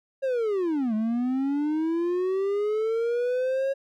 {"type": "linear two-way sweep", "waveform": "triangle", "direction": "down then up", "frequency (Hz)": [549, 212.3, 549], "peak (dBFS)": -21, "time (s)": [0.22, 3.74], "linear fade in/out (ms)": 20, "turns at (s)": 0.94, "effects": []}